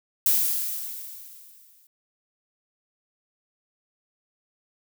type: noise with exponential decay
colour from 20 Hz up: violet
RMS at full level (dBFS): -19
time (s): 0.26-1.87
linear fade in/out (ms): 2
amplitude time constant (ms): 350
effects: none